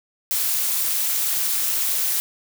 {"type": "noise with amplitude modulation", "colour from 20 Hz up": "blue", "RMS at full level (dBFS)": -19, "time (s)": [0.31, 2.2], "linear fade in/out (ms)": 0, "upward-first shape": "sine", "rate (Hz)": 278, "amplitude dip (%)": 70, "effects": []}